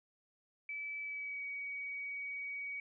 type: tone with pitch glide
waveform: sine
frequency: 2304 to 2259 Hz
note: D7 to C#7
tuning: -34 to +32 cents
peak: -39 dBFS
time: 0.69-2.8 s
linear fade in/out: 2 ms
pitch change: -34 cents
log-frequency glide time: 1.01-1.44 s
effects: none